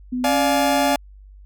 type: tone with pitch glide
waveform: sine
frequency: 250 to 274.2 Hz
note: B3 to C#4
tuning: +21 to -19 cents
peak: -21 dBFS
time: 0.12-0.96 s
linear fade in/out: 10 ms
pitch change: +160 cents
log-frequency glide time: 0.23-0.33 s
type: chord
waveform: 40% pulse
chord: D diminished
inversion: none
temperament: just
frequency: 587.3 / 704.8 / 845.8 Hz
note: D5 / F5 / Ab5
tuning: 0 / +16 / +31 cents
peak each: -21 dBFS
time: 0.24-0.96 s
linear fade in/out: 2 ms
effects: added 49 Hz sine -41 dBFS peak until 1.45 s